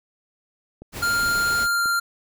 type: click train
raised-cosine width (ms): 2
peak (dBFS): -26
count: 4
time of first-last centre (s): 0.82-1.858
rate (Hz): 2.89
type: noise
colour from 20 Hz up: pink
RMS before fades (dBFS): -33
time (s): 0.92-1.68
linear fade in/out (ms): 50
type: tone with pitch glide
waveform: square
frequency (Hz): 1399 to 1390.1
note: F6 to F6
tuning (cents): +3 to -8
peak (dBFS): -20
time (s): 1.02-2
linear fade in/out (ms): 10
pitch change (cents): -11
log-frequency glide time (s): 1.64-1.84
effects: none